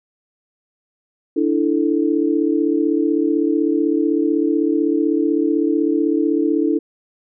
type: chord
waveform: sine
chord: D suspended second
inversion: none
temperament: equal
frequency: 293.7 / 329.6 / 440 Hz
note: D4 / E4 / A4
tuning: 0 / 0 / 0 cents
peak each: -18 / -18 / -22 dBFS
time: 1.36-6.79 s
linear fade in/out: 10 ms
effects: none